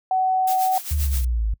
sine tone, 751 Hz, F#5, 26 cents sharp, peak -17 dBFS, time 0.11-0.78 s, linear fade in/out 2 ms
blue noise with tremolo, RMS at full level -29 dBFS, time 0.47-1.25 s, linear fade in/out 5 ms, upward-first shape sine, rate 7.6 Hz, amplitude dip 70%
sine exponential sweep, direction down, 77.78 to 51 Hz, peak -19 dBFS, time 0.91-1.54 s, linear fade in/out 5 ms
effects noise-tail reverb RT60 0.1 s tail -23 dB re dry

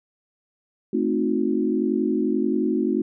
sine chord, A diminished seventh, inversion none, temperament equal with one note detuned, 220 / 261.6 / 311.1 / 362.6 Hz, A3 / C4 / Eb4 / Gb4, 0 / 0 / 0 / -35 cents, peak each -25 dBFS, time 0.93-3.02 s, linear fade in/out 5 ms, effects none

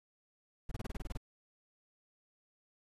brown noise bursts, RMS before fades -38 dBFS, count 10, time 0.69-1.174 s, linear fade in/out 5 ms, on 25 ms, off 26 ms, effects resampled to 32000 Hz

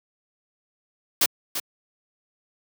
white noise with echo, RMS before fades -19 dBFS, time 1.21-1.26 s, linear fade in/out 5 ms, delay 340 ms, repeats 1, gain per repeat -9 dB, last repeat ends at 1.6 s, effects high-pass 200 Hz 12 dB/octave

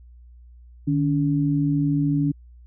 sine tone pair together, 150.53 / 284 Hz, D3 / C#4, +43 / +42 cents, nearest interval major seventh, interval 1099 cents, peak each -21 dBFS, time 0.87-2.32 s, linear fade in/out 10 ms, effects added 60 Hz sine -44 dBFS peak until 2.66 s

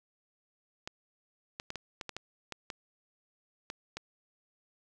clicks, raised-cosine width 0.2 ms, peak -21 dBFS, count 11, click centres 0.875 / 1.599 / 1.704 / 1.757 / 2.012 / 2.093 / 2.166 / 2.523 / 2.702 / 3.701 / 3.97 s, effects none

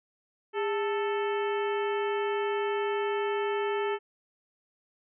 harmonic tone with a mistuned harmonic, 440 Hz, A4, in tune, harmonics 1 / 2 / 3 / 4 / 5 / 6 / 7, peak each -28 / -34 / -38 / -40 / -42 / -44 / -45 dBFS, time 0.53-3.99 s, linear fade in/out 50 ms, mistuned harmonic 1, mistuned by -130 cents, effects none

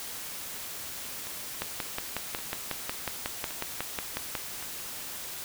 two click trains, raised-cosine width 0.3 ms, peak -24 / -14 dBFS, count 4 / 16, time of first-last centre 1.27-4.626 / 1.62-4.352 s, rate 0.894 / 5.49 Hz, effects white hiss -39 dBFS RMS until 5.44 s

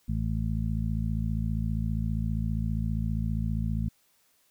harmonic tone, 55 Hz, A1, in tune, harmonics 1 / 2 / 3 / 4, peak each -30 / -31 / -33 / -34 dBFS, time 0.08-3.89 s, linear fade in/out 10 ms, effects white hiss -67 dBFS RMS until 4.5 s

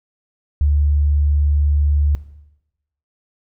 sine tone, 73 Hz, D2, 10 cents flat, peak -12 dBFS, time 0.61-2.15 s, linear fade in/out 0 ms, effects noise-tail reverb RT60 0.9 s tail -17 dB re dry

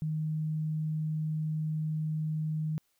sine tone, 155.56 Hz, D#3, in tune, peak -29 dBFS, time 0.02-2.78 s, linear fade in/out 0 ms, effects white hiss -74 dBFS RMS until 2.99 s

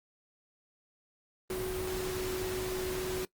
sine tone in noise, 370.9 Hz, F#4, 4 cents sharp, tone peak -33 dBFS, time 1.5-3.25 s, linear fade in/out 2 ms, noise pink, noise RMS -39 dBFS, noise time 1.5-3.25 s, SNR +3 dB, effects noise-tail reverb RT60 0.1 s tail -20 dB re dry + Opus 32 kbps

